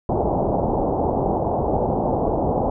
white low-pass noise, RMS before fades -21 dBFS, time 0.09-2.7 s, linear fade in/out 2 ms, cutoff 850 Hz, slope 48 dB/octave, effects none

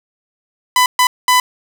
sawtooth tone bursts at uneven times, 1000 Hz, B5, 21 cents sharp, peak -5 dBFS, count 3, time 0.76-0.86 / 0.99-1.07 / 1.28-1.4 s, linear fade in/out 2 ms, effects none

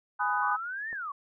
sine chord, G# minor seventh, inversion none, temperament just, 830.6 / 996.7 / 1245.9 / 1495.1 Hz, G#5 / B5 / D#6 / F#6, 0 / +16 / +2 / +18 cents, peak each -31 dBFS, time 0.19-0.57 s, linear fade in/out 20 ms
sine exponential two-way sweep, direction up then down, 1090 to 1864.7 to 1090 Hz, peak -33 dBFS, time 0.42-1.12 s, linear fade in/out 5 ms, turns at 0.91 s
click, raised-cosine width 1 ms, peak -34 dBFS, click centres 0.929 s
effects none

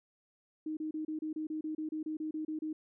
sine tone bursts, 311.1 Hz, D#4, in tune, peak -34 dBFS, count 15, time 0.66-2.73 s, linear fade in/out 5 ms, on 110 ms, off 30 ms, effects none

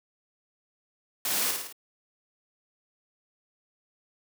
white noise with echo, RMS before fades -29 dBFS, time 1.25-1.51 s, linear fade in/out 2 ms, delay 54 ms, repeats 4, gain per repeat -4 dB, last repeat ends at 1.726 s, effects high-pass 200 Hz 12 dB/octave

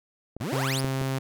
clicks, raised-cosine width 2 ms, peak -24 / -18 / -20 dBFS, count 3, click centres 0.366 / 0.845 / 1.015 s
25% pulse exponential sweep, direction up, 93.8 to 5588 Hz, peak -25 dBFS, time 0.4-0.81 s, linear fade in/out 10 ms
sawtooth tone, 133.5 Hz, C3, 35 cents sharp, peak -22 dBFS, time 0.52-1.19 s, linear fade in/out 10 ms
effects none

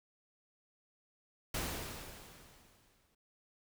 pink noise with exponential decay, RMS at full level -36 dBFS, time 1.54-3.15 s, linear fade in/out 5 ms, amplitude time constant 350 ms, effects none

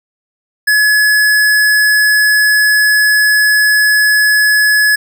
square tone, 1700 Hz, G#6, 40 cents sharp, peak -8 dBFS, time 0.67-4.96 s, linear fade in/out 10 ms, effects none

